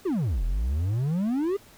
triangle exponential two-way sweep, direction down then up, 415.3 to 39 to 415.3 Hz, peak -21 dBFS, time 0.05-1.57 s, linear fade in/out 10 ms, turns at 0.44 s, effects pink hiss -53 dBFS RMS until 1.77 s

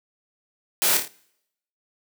white noise with echo, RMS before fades -21 dBFS, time 0.82-0.97 s, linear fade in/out 0 ms, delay 27 ms, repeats 4, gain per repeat -5 dB, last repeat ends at 1.078 s, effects noise-tail reverb RT60 0.8 s tail -25 dB re dry + high-pass 200 Hz 12 dB/octave

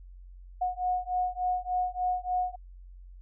sine beating tone pair, 726 / 729.4 Hz, F#5 / F#5, -33 / -25 cents, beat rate 3.4 Hz, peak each -30 dBFS, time 0.61-2.56 s, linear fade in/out 10 ms, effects added 45 Hz sine -45 dBFS peak until 3.21 s

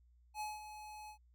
square tone with ADSR envelope, 849 Hz, G#5, 38 cents sharp, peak -39 dBFS, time 0.34-1.18 s, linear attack 66 ms, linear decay 190 ms, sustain -10 dB, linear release 89 ms, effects added 60 Hz sine -64 dBFS peak until 1.34 s

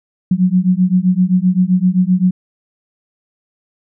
sine beating tone pair, 179.3 / 187 Hz, F3 / F#3, +46 / +19 cents, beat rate 7.7 Hz, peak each -13 dBFS, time 0.31-2.31 s, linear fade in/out 5 ms, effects none

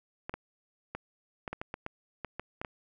clicks, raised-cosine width 0.5 ms, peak -21 dBFS, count 12, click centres 0.295 / 0.34 / 0.95 / 1.478 / 1.53 / 1.615 / 1.741 / 1.864 / 2.247 / 2.396 / 2.615 / 2.648 s, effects none

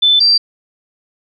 sine tone pair in turn, 3520 / 4699 Hz, A7 / D8, 0 / 0 cents, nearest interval perfect fourth, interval 500 cents, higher second, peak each -7 dBFS, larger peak neither, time 0.02-0.2 / 0.2-0.38 s, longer neither, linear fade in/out 10 ms, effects none

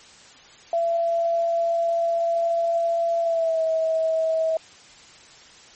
sine tone with pitch glide, 674 to 644.7 Hz, E5 to E5, +38 to -39 cents, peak -19 dBFS, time 0.73-4.57 s, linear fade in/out 2 ms, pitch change -77 cents, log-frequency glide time 3.2-3.62 s, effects white hiss -48 dBFS RMS until 5.75 s + MP3 32 kbps

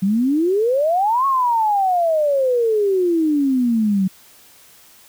sine exponential two-way sweep, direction up then down, 185 to 1108.7 to 185 Hz, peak -14 dBFS, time 0.02-4.08 s, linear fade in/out 10 ms, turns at 1.26 s, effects white hiss -48 dBFS RMS until 5.08 s

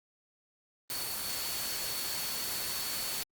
sine tone in noise, 4435 Hz, C#8, in tune, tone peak -40 dBFS, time 0.9-3.23 s, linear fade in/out 0 ms, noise white, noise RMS -36 dBFS, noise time 0.9-3.23 s, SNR -7 dB, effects Opus 24 kbps

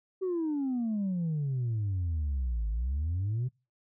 sine exponential two-way sweep, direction down then up, 384.9 to 51.9 to 131.4 Hz, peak -26 dBFS, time 0.21-3.49 s, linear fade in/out 20 ms, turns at 2.69 s, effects noise-tail reverb RT60 0.3 s tail -26 dB re dry + tanh soft clip ceiling -26 dBFS

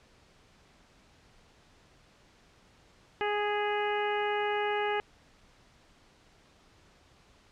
harmonic tone with a mistuned harmonic, 415.3 Hz, G#4, in tune, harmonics 1 / 2 / 3 / 4 / 5 / 6 / 7, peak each -31 / -32 / -39 / -37 / -39 / -42 / -42 dBFS, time 3.21-5 s, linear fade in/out 0 ms, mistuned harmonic 5, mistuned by -15 cents, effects pink hiss -61 dBFS RMS until 7.51 s + low-pass 6000 Hz 12 dB/octave

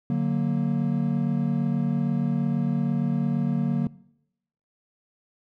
triangle chord, D augmented, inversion none, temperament equal with one note detuned, 146.83 / 184.46 / 233.1 Hz, D3 / F#3 / A#3, 0 / -5 / 0 cents, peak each -24 / -25 / -24 dBFS, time 0.1-3.87 s, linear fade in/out 2 ms, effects noise-tail reverb RT60 0.8 s tail -21 dB re dry

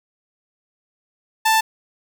sawtooth tone, 884 Hz, A5, 8 cents sharp, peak -10 dBFS, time 1.45-1.61 s, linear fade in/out 10 ms, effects none

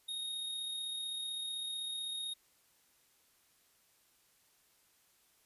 square tone with amplitude modulation, 3729 Hz, A#7, in tune, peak -37 dBFS, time 0.08-2.34 s, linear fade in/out 10 ms, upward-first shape sine, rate 35.8 Hz, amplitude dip 30%, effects white hiss -70 dBFS RMS until 5.45 s + resampled to 32000 Hz

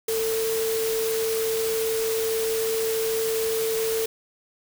sine tone in noise, 446.9 Hz, A4, 27 cents sharp, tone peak -23 dBFS, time 0.08-4.06 s, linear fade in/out 5 ms, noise white, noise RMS -31 dBFS, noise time 0.08-4.06 s, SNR +5 dB, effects none

